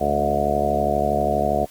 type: harmonic tone with a mistuned harmonic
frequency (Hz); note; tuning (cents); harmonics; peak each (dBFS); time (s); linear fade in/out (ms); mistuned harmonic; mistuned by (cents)
72.4; D2; -24; 1 / 2 / 3 / 4 / 5 / 6 / 7 / 8 / 9 / 10; -29 / -32 / -28 / -34 / -30 / -28 / -33 / -27 / -23 / -23; 0-1.66; 20; 3; -16
effects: white hiss -49 dBFS RMS until 1.7 s + Opus 32 kbps